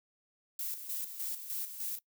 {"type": "noise with tremolo", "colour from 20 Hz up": "violet", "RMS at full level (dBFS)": -37, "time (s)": [0.59, 1.99], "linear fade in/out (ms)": 2, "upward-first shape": "square", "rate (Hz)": 3.3, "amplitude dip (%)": 60, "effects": ["noise-tail reverb RT60 0.1 s tail -21 dB re dry"]}